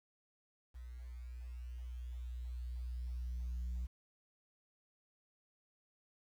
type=tone with level ramp; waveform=sine; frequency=61 Hz; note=B1; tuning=21 cents flat; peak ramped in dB=-46 to -34 dBFS; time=0.74-3.87 s; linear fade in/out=20 ms; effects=tanh soft clip ceiling -36 dBFS + 11-bit